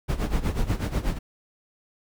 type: noise with tremolo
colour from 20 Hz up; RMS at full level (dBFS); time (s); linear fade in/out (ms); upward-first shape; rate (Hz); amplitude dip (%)
brown; -22; 0.08-1.19; 20; sine; 8.2; 80
effects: none